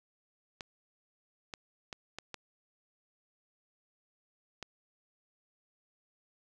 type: clicks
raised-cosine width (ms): 0.2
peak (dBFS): -23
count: 6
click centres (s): 0.608 / 1.538 / 1.928 / 2.186 / 2.343 / 4.627
effects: none